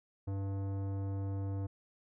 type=tone with tanh clipping; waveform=sine; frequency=98 Hz; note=G2; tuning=in tune; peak=-36 dBFS; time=0.27-1.67 s; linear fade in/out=10 ms; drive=16 dB; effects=none